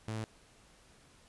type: tone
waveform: sawtooth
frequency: 110 Hz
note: A2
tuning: in tune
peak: -32 dBFS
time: 0.08-0.24 s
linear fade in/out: 0 ms
effects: pink hiss -62 dBFS RMS until 1.28 s + resampled to 24000 Hz